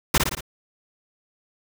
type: noise with echo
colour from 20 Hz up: pink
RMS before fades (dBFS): -17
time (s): 0.14-0.18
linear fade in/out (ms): 5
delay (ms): 57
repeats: 4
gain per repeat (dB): -4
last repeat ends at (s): 0.408
effects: none